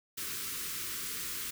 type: band-stop noise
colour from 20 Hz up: white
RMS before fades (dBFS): -38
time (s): 0.17-1.51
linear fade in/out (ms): 10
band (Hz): 470 to 1100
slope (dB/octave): 48
effects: none